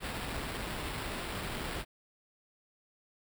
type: noise with sample-and-hold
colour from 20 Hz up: pink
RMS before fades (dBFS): -38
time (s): 0-1.85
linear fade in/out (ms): 50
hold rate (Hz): 6300
effects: none